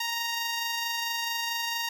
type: tone with amplitude modulation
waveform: 10% pulse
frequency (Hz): 932.3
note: A#5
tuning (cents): 0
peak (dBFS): -19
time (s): 0-1.89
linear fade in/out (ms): 5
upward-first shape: sine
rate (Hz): 24.5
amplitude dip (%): 25
effects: none